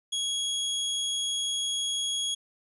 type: tone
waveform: sawtooth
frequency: 3322 Hz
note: G#7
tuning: in tune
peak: -24 dBFS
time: 0.12-2.35 s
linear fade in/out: 10 ms
effects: resampled to 24000 Hz